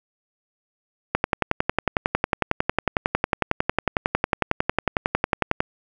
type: click train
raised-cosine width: 0.5 ms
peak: -3 dBFS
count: 50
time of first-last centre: 1.15-5.605 s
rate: 11 Hz
effects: none